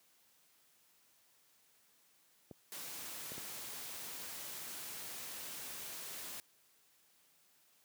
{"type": "clicks", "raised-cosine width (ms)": 2, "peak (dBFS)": -35, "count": 3, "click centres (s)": [2.512, 3.319, 3.38]}
{"type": "noise", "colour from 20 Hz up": "white", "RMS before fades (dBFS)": -46, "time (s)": [2.72, 6.4], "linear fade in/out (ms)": 0}
{"effects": ["white hiss -70 dBFS RMS until 7.84 s", "high-pass 100 Hz 12 dB/octave"]}